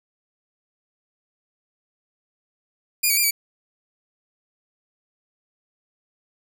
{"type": "tone with pitch steps", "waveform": "5% pulse", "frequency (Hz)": [2427, 2264, 2395, 2286], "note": ["D#7", "C#7", "D7", "D7"], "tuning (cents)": [-44, 36, 33, -47], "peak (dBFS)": -8, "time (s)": [3.03, 3.31], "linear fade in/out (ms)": 10, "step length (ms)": 70, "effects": []}